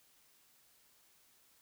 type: silence
effects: white hiss -68 dBFS RMS until 1.61 s